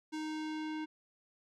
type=tone with low-pass filter sweep; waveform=square; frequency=310.4 Hz; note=D#4; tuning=4 cents flat; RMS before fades=-39 dBFS; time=0.12-0.86 s; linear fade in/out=20 ms; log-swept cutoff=6900 to 2900 Hz; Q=0.94; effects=none